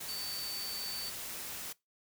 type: tone in noise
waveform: sine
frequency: 4548 Hz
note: C#8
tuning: 44 cents sharp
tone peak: -39 dBFS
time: 0.08-1.1 s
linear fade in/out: 10 ms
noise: white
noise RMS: -42 dBFS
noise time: 0-1.73 s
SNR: 0 dB
effects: noise-tail reverb RT60 0.2 s tail -22 dB re dry